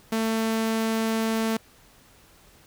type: tone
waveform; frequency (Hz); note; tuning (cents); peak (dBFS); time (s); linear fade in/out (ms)
sawtooth; 223.2; A3; +25; -19; 0.12-1.57; 5
effects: pink hiss -55 dBFS RMS until 2.66 s